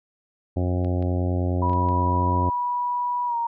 harmonic tone, 89.8 Hz, F2, 49 cents sharp, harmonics 1 / 2 / 3 / 4 / 5 / 6 / 7 / 8 / 9, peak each -22 / -31 / -29 / -32 / -40 / -35 / -36 / -39 / -43 dBFS, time 0.56-2.5 s, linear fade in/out 10 ms
clicks, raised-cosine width 0.3 ms, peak -30 dBFS, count 5, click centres 0.847 / 1.025 / 1.696 / 1.733 / 1.888 s
sine tone with pitch glide, 976 to 934.6 Hz, B5 to A#5, -21 to +4 cents, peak -22 dBFS, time 1.62-3.47 s, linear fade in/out 5 ms, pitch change -75 cents, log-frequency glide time 3.26-3.36 s
effects none

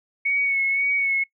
sine tone with vibrato, 2217 Hz, C#7, in tune, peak -19 dBFS, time 0.25-1.24 s, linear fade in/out 10 ms, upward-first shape sine, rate 1.9 Hz, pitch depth 30 cents each way, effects noise-tail reverb RT60 0.1 s tail -21 dB re dry

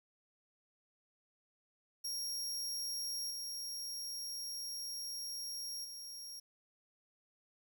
sawtooth tone with level steps, 5588 Hz, F8, in tune, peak -35 / -38 / -43 dBFS, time 2.04-6.4 s, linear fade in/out 10 ms, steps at 3.3 / 5.84 s, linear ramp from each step 10 ms, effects 12-bit

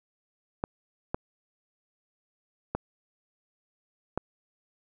clicks, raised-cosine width 1 ms, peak -14 dBFS, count 4, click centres 0.639 / 1.145 / 2.75 / 4.176 s, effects none

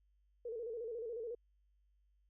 sine tone with vibrato, 461.1 Hz, A#4, 19 cents flat, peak -40 dBFS, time 0.45-1.35 s, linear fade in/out 5 ms, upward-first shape square, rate 14 Hz, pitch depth 75 cents each way, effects added 50 Hz sine -70 dBFS peak until 2.29 s

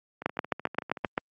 two click trains, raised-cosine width 0.5 ms, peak -23 / -10 dBFS, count 12 / 8, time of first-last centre 0.22-1.047 / 0.26-1.179 s, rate 13.3 / 7.62 Hz, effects high-pass 150 Hz 12 dB/octave + Opus 48 kbps

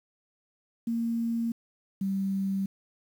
sine tone pair in turn, 231.1 / 194.33 Hz, A#3 / G3, -15 / -15 cents, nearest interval minor third, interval 300 cents, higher first, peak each -26 dBFS, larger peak neither, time 0.87-1.52 / 2.01-2.66 s, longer neither, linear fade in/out 5 ms, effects 9-bit

